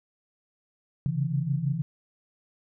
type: tone cluster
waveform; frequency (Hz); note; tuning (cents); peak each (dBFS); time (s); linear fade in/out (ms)
sine; 134.3 / 140.7 / 165.1; C3 / C#3 / E3; +46 / +26 / +3; -29; 1.06-1.82; 0
effects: none